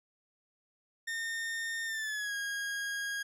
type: tone with pitch glide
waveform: 40% pulse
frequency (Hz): 1825 to 1635.3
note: A#6 to G#6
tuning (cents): -37 to -27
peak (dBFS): -33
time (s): 1.07-3.23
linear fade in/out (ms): 10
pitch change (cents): -190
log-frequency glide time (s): 1.85-2.35
effects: low-pass 12000 Hz 12 dB/octave